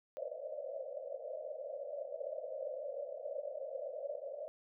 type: band-pass noise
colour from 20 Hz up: white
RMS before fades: -43 dBFS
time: 0.17-4.48 s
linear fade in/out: 0 ms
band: 520 to 620 Hz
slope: 96 dB/octave
effects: none